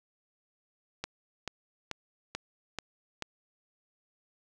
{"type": "click train", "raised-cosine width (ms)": 0.2, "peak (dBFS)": -17, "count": 6, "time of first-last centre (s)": [1.04, 3.223], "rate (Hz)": 2.29, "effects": []}